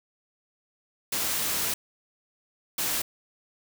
white noise bursts at uneven times, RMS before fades -28 dBFS, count 2, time 1.12-1.74 / 2.78-3.02 s, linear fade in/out 5 ms, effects none

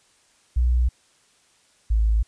sine tone pair in turn, 61 / 54.28 Hz, B1 / A1, -21 / -23 cents, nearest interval major second, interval 202 cents, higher first, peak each -16 dBFS, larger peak neither, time 0.56-0.89 / 1.9-2.23 s, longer neither, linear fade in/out 10 ms, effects white hiss -60 dBFS RMS until 2.27 s + resampled to 22050 Hz

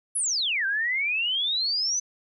sine exponential two-way sweep, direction down then up, 11175 to 1545 to 6160 Hz, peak -23 dBFS, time 0.15-2 s, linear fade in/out 10 ms, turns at 0.66 s, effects none

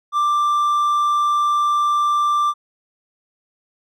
triangle tone, 1180 Hz, D6, 8 cents sharp, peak -13 dBFS, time 0.12-2.54 s, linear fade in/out 50 ms, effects none

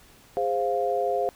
sine chord, F minor, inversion first, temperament equal with one note detuned, 410.5 / 523.3 / 698.5 Hz, Ab4 / C5 / F5, -20 / 0 / 0 cents, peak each -28 / -27 / -26 dBFS, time 0.37-1.29 s, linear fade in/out 0 ms, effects pink hiss -54 dBFS RMS until 1.35 s

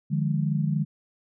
sine chord, D diminished, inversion none, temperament equal with one note detuned, 150.7 / 174.61 / 207.7 Hz, D3 / F3 / Ab3, +45 / 0 / 0 cents, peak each -24 / -29 / -29 dBFS, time 0.1-0.85 s, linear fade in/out 20 ms, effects none

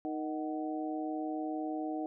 harmonic tone with a mistuned harmonic, 155.56 Hz, D#3, in tune, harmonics 2 / 3 / 4 / 5, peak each -35 / -45 / -43 / -40 dBFS, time 0.05-2.06 s, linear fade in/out 0 ms, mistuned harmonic 5, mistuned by -66 cents, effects none

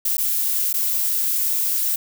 violet noise with dropouts, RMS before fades -21 dBFS, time 0.05-1.96 s, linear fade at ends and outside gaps 5 ms, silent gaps 0.17-0.18 / 0.73-0.739 s, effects none

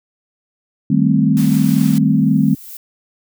sine chord, A half-diminished seventh, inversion second, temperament equal, 155.56 / 196 / 220 / 261.6 Hz, Eb3 / G3 / A3 / C4, 0 / 0 / 0 / 0 cents, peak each -16 dBFS, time 0.9-2.55 s, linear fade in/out 5 ms
white noise with tremolo, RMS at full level -30 dBFS, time 1.37-1.98 s, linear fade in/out 0 ms, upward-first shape triangle, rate 6.9 Hz, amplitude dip 25%
violet noise with exponential growth, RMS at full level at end -31 dBFS, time 1.75-2.77 s, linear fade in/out 2 ms, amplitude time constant 220 ms
effects none

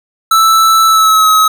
square tone with pitch glide, 1318.5 to 1278.7 Hz, E6 to D#6, 0 to +47 cents, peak -6 dBFS, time 0.31-1.48 s, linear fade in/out 5 ms, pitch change -53 cents, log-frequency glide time 0.86-1.28 s, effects none

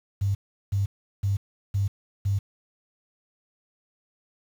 sine tone bursts, 99.3 Hz, G2, 23 cents sharp, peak -21 dBFS, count 5, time 0.21-2.39 s, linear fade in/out 10 ms, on 140 ms, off 370 ms, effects 8-bit

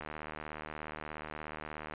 click train, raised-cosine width 0.5 ms, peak -26 dBFS, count 149, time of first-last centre 0.01-1.937 s, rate 76.8 Hz, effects resampled to 8000 Hz

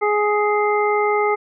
harmonic tone, 417.5 Hz, G#4, 9 cents sharp, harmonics 1 / 2 / 3 / 5, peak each -18 / -21 / -23 / -25 dBFS, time 0.01-1.36 s, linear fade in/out 20 ms, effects none

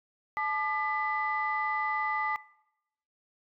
sine tone cluster, 864 / 1201 / 1995 Hz, A5 / D6 / B6, -32 / +38 / +17 cents, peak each -32 / -32 / -33 dBFS, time 0.37-2.36 s, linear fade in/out 0 ms, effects noise-tail reverb RT60 0.8 s tail -19 dB re dry + tanh soft clip ceiling -19 dBFS

